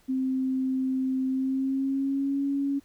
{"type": "tone with pitch glide", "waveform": "sine", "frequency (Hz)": [261.6, 278.8], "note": ["C4", "C#4"], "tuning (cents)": [0, 10], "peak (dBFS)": -24, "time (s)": [0.08, 2.8], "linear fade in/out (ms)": 20, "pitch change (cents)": 110, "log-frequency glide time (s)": [1.27, 2.44], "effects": ["pink hiss -62 dBFS RMS until 2.84 s"]}